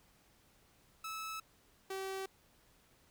sawtooth tone pair in turn, 1303 / 384.5 Hz, E6 / G4, -20 / -33 cents, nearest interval octave + major sixth, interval 2113 cents, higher first, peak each -37 / -35 dBFS, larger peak second, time 1.04-1.4 / 1.9-2.26 s, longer neither, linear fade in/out 5 ms, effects pink hiss -68 dBFS RMS until 3.1 s

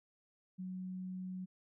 sine tone, 185 Hz, F#3, in tune, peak -40 dBFS, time 0.58-1.46 s, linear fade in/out 20 ms, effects none

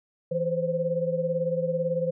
sine tone cluster, 165.7 / 512 / 530 Hz, E3 / C5 / C5, +9 / -38 / +22 cents, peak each -31 / -26 / -30 dBFS, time 0.31-2.11 s, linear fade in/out 10 ms, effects none

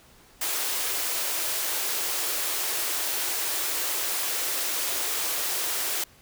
white high-pass noise, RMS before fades -28 dBFS, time 0.41-6.04 s, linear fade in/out 5 ms, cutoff 300 Hz, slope 96 dB/octave, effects pink hiss -55 dBFS RMS until 6.21 s

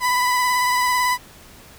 30% pulse tone with vibrato, 995 Hz, B5, 13 cents sharp, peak -14 dBFS, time 0-1.18 s, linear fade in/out 50 ms, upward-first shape sine, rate 18 Hz, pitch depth 23 cents each way, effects pink hiss -45 dBFS RMS until 1.78 s

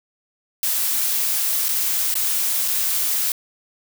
blue noise with dropouts, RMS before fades -21 dBFS, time 0.63-3.32 s, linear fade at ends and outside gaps 1 ms, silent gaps 1.684-1.689 / 2.141-2.154 / 2.678-2.682 s, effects none

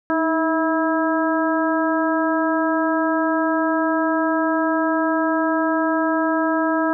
harmonic tone with a mistuned harmonic, 324.7 Hz, E4, 26 cents flat, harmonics 1 / 2 / 3 / 4 / 5, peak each -20 / -23 / -25 / -26 / -27 dBFS, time 0.1-6.93 s, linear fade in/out 0 ms, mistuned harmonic 1, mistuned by -51 cents, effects none

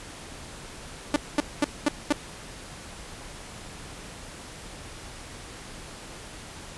sawtooth tone bursts, 293.3 Hz, D4, 2 cents flat, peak -15 dBFS, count 5, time 1.14-2.125 s, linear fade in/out 2 ms, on 21 ms, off 220 ms, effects pink hiss -42 dBFS RMS until 6.77 s + resampled to 24000 Hz

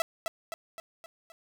sawtooth tone with echo, 659.3 Hz, E5, in tune, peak -21 dBFS, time 0-0.02 s, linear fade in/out 0 ms, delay 260 ms, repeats 5, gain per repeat -5 dB, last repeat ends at 1.32 s, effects none

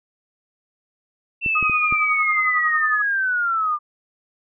sine linear sweep, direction down, 2700 to 1184 Hz, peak -18 dBFS, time 1.41-3.79 s, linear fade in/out 50 ms
clicks, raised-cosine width 3 ms, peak -18 dBFS, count 4, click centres 1.462 / 1.627 / 1.697 / 1.925 s
sine tone with tremolo, 1244.5 Hz, D#6, in tune, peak -17 dBFS, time 1.55-3.02 s, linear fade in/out 5 ms, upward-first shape triangle, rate 11 Hz, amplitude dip 85%
effects none

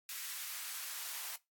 white noise with high-pass filter sweep, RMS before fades -43 dBFS, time 0.09-1.36 s, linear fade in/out 2 ms, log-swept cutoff 1700 to 930 Hz, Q 0.93, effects noise-tail reverb RT60 0.2 s tail -20 dB re dry + AAC 64 kbps

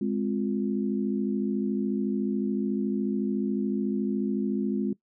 sine chord, F minor, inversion first, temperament equal with one note detuned, 207.7 / 261.6 / 352.9 Hz, Ab3 / C4 / F4, 0 / 0 / +18 cents, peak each -27 / -30 / -32 dBFS, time 0.01-4.93 s, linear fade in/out 5 ms, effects noise-tail reverb RT60 0.1 s tail -19 dB re dry

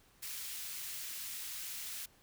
white high-pass noise, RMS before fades -43 dBFS, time 0.22-2.06 s, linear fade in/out 10 ms, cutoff 1800 Hz, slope 12 dB/octave, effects pink hiss -66 dBFS RMS until 2.22 s

